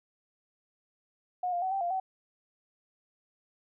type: tone with pitch steps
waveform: sine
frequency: 724 / 700 / 753 / 780 / 696 / 759 Hz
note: F#5 / F5 / F#5 / G5 / F5 / F#5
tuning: -38 / +4 / +30 / -9 / -6 / +44 cents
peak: -28 dBFS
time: 1.43-2 s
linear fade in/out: 5 ms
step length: 95 ms
effects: none